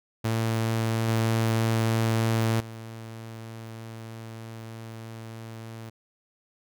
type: tone with level steps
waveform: sawtooth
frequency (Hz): 112.9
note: A2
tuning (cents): +45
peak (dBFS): -20 / -18 / -34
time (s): 0.24-5.9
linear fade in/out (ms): 10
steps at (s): 1.08 / 2.6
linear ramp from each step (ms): 2
effects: none